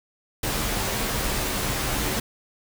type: noise with comb filter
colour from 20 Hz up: pink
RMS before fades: -26 dBFS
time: 0.43-2.2 s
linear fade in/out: 5 ms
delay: 12 ms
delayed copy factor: -0.5
effects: none